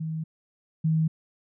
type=tone pair in turn; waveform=sine; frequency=159.2 / 159.2 Hz; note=D#3 / D#3; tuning=+40 / +40 cents; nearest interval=unison; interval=0 cents; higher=neither; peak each=-28 / -20 dBFS; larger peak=second; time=0-0.24 / 0.84-1.08 s; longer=neither; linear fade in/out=10 ms; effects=none